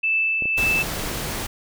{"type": "tone with tremolo", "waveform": "sine", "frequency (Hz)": 2637, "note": "E7", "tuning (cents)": 0, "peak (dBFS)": -17, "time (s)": [0.03, 0.83], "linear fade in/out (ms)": 10, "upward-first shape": "triangle", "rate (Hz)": 1.9, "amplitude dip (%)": 35}
{"type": "clicks", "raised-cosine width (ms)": 2, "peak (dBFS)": -20, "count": 12, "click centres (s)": [0.423, 0.456, 0.64, 0.711, 0.758, 0.789, 0.882, 0.931, 0.995, 1.036, 1.074, 1.115]}
{"type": "noise", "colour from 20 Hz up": "pink", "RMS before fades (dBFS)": -28, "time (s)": [0.57, 1.47], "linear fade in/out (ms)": 10}
{"effects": []}